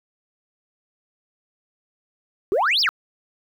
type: exponential two-way sweep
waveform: sine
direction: up then down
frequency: 352.3 to 5588 to 1183 Hz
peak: -15 dBFS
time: 2.52-2.89 s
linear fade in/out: 0 ms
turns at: 2.81 s
effects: tanh soft clip ceiling -14 dBFS + 9-bit